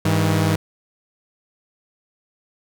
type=tone pair together; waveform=sawtooth; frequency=100.79 / 160 Hz; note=G2 / D#3; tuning=+49 / +49 cents; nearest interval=minor sixth; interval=800 cents; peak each=-15 dBFS; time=0.05-0.56 s; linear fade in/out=5 ms; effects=none